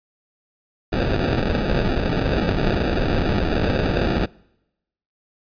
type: noise with sample-and-hold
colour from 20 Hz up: pink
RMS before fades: -20 dBFS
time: 0.92-4.26 s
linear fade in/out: 10 ms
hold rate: 1050 Hz
effects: noise-tail reverb RT60 0.9 s tail -25 dB re dry + resampled to 11025 Hz